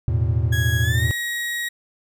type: chord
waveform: triangle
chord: E suspended fourth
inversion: none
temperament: equal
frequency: 82.41 / 110 / 123.47 Hz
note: E2 / A2 / B2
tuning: 0 / 0 / 0 cents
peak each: -20 / -19 / -21 dBFS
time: 0.08-1.11 s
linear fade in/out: 0 ms
type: tone with pitch glide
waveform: 35% pulse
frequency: 1661.2 to 1897.2 Hz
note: G#6 to A#6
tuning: 0 to +30 cents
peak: -22 dBFS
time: 0.52-1.69 s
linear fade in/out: 10 ms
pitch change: +230 cents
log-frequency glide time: 0.82-1.06 s
effects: none